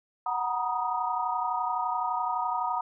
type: chord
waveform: sine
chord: B major seventh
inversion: second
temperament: equal with one note detuned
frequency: 740 / 932.3 / 964.1 / 1244.5 Hz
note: F#5 / A#5 / B5 / D#6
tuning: 0 / 0 / -42 / 0 cents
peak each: -32 dBFS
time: 0.26-2.81 s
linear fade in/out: 5 ms
effects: none